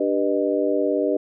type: harmonic tone with a mistuned harmonic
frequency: 98 Hz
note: G2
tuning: in tune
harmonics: 3 / 4 / 5 / 6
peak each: -24 / -24 / -24 / -24 dBFS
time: 0-1.17 s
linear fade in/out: 5 ms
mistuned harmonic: 6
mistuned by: +70 cents
effects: none